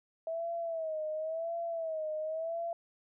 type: tone with vibrato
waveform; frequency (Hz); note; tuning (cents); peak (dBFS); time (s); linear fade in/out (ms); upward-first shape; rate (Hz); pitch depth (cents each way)
sine; 647; E5; -32; -33; 0.27-2.73; 2; sine; 0.94; 81
effects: none